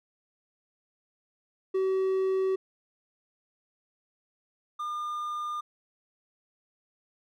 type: tone pair in turn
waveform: triangle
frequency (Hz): 380.3 / 1207.4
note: F#4 / D6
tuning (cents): +48 / +48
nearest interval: octave + minor sixth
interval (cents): 2000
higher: second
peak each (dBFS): -22 / -29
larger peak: first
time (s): 1.74-2.56 / 4.79-5.61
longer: neither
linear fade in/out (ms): 10
effects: none